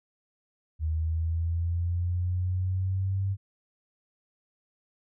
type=linear sweep; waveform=sine; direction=up; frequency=78.2 to 98.1 Hz; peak=-25 dBFS; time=0.79-3.37 s; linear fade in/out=50 ms; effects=none